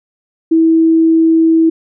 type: tone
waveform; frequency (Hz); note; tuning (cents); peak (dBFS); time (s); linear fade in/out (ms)
sine; 325.2; E4; -23; -6; 0.51-1.7; 10
effects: none